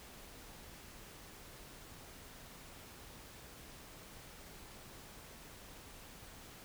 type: silence
effects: pink hiss -54 dBFS RMS until 6.64 s